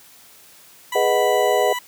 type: tone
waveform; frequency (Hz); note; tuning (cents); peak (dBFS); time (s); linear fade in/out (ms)
20% pulse; 987.8; B5; 0; -19; 0.92-1.79; 5
type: chord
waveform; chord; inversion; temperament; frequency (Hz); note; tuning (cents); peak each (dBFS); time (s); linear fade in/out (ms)
sine; G# minor seventh; none; equal; 415.3 / 493.9 / 622.3 / 740; G#4 / B4 / D#5 / F#5; 0 / 0 / 0 / 0; -21; 0.95-1.73; 5
effects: white hiss -48 dBFS RMS until 1.87 s + high-pass 80 Hz 12 dB/octave